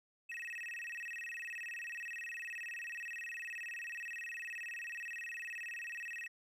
triangle tone with vibrato, 2217 Hz, C#7, in tune, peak -40 dBFS, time 0.29-6.28 s, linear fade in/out 10 ms, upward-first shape square, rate 19 Hz, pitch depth 280 cents each way, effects none

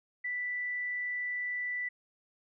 sine tone, 1975.5 Hz, B6, in tune, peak -32 dBFS, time 0.24-1.89 s, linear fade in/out 10 ms, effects none

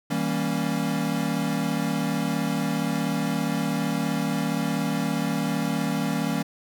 square chord, E diminished seventh, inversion none, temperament equal with one note detuned, 160.68 / 196 / 233.1 / 277.2 Hz, E3 / G3 / Bb3 / Db4, -44 / 0 / 0 / 0 cents, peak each -30 dBFS, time 0.1-6.43 s, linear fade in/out 10 ms, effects none

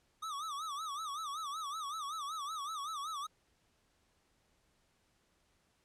square tone with vibrato, 1208 Hz, D6, 48 cents sharp, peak -39 dBFS, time 0.22-3.27 s, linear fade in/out 10 ms, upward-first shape sine, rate 5.3 Hz, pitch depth 150 cents each way, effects pink hiss -74 dBFS RMS until 5.84 s + low-pass 10000 Hz 12 dB/octave

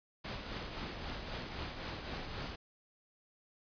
pink noise with tremolo, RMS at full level -40 dBFS, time 0.24-2.56 s, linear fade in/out 10 ms, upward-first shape triangle, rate 3.8 Hz, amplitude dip 45%, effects resampled to 11025 Hz

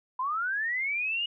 sine linear sweep, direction up, 990 to 2900 Hz, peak -27 dBFS, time 0.19-1.26 s, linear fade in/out 5 ms, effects none

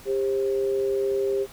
sine tone pair together, 398.6 / 532.1 Hz, G4 / C5, +29 / +29 cents, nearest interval perfect fourth, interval 500 cents, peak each -22 / -30 dBFS, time 0.05-1.47 s, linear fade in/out 50 ms, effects pink hiss -47 dBFS RMS until 1.52 s

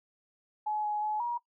sine tone with pitch steps, 849 / 840 / 851 / 954 Hz, G#5 / G#5 / G#5 / A#5, +38 / +19 / +42 / +40 cents, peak -29 dBFS, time 0.66-1.38 s, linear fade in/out 10 ms, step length 180 ms, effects noise-tail reverb RT60 0.1 s tail -20 dB re dry

